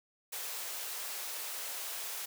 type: high-pass noise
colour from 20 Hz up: white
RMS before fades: -40 dBFS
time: 0.32-2.26 s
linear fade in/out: 10 ms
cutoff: 420 Hz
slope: 24 dB/octave
effects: none